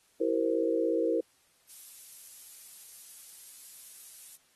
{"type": "chord", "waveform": "sine", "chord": "C dominant seventh", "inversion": "first", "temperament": "equal with one note detuned", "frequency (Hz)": [329.6, 386.2, 466.2, 523.3], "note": ["E4", "G4", "Bb4", "C5"], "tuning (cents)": [0, -26, 0, 0], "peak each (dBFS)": [-30, -35, -29, -32], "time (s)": [0.2, 1.21], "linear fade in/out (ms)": 10}
{"type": "noise", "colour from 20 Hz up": "violet", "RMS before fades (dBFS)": -45, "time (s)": [1.69, 4.36], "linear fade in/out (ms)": 5}
{"effects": ["white hiss -67 dBFS RMS until 4.55 s", "AAC 32 kbps"]}